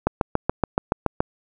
click train, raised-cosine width 1 ms, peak -4 dBFS, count 9, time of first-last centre 0.07-1.205 s, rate 7.05 Hz, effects none

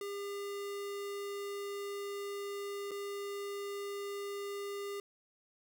square tone with dropouts, 402.7 Hz, G4, 47 cents sharp, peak -39 dBFS, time 0.01-5 s, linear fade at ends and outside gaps 2 ms, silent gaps 2.91-2.915 s, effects none

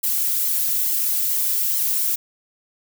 violet noise with flanger, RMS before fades -21 dBFS, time 0.03-2.16 s, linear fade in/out 10 ms, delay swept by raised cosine 0.94 to 3.24 ms, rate 2.3 Hz, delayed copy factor +0.8, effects none

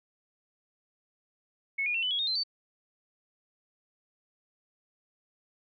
sine tone with pitch steps, 2198 / 2439 / 2706 / 3003 / 3332 / 3697 / 4102 / 4551 Hz, C#7 / D#7 / E7 / F#7 / G#7 / A#7 / C8 / C#8, -15 / -35 / +45 / +25 / +5 / -15 / -35 / +45 cents, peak -27 dBFS, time 1.78-2.436 s, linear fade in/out 10 ms, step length 82 ms, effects none

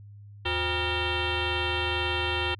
sine tone with frequency modulation, 1396.9 Hz, F6, in tune, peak -24 dBFS, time 0.45-2.55 s, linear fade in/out 10 ms, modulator 439 Hz, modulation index 4.7, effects tanh soft clip ceiling -20 dBFS + added 102 Hz sine -44 dBFS peak until 2.59 s

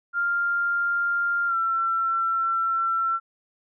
sine tone with pitch glide, 1396.9 to 1348.5 Hz, F6 to E6, 0 to +39 cents, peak -21 dBFS, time 0.13-3.2 s, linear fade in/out 50 ms, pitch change -61 cents, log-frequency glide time 1.47-1.56 s, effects none

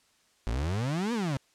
35% pulse exponential two-way sweep, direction up then down, 51.91 to 246.9 to 127.5 Hz, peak -26 dBFS, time 0.47-1.37 s, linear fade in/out 0 ms, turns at 1.13 s, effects white hiss -66 dBFS RMS until 1.54 s + low-pass 8000 Hz 12 dB/octave

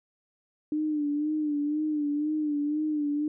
sine tone with vibrato, 299.1 Hz, D4, 32 cents sharp, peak -25 dBFS, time 0.72-3.28 s, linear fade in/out 2 ms, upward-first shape sine, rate 2 Hz, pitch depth 54 cents each way, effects none

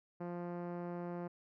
5% pulse tone with low-pass filter, 174.61 Hz, F3, in tune, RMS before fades -42 dBFS, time 0.2-1.28 s, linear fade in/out 10 ms, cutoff 520 Hz, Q 0.53, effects none

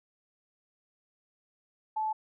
sine tone, 868 Hz, A5, 24 cents flat, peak -28 dBFS, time 1.96-2.13 s, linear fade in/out 10 ms, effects none

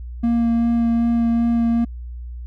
triangle tone with vibrato, 233.1 Hz, A#3, in tune, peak -13 dBFS, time 0.23-1.85 s, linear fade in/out 10 ms, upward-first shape sine, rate 2.6 Hz, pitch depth 10 cents each way, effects added 60 Hz sine -29 dBFS peak until 2.46 s

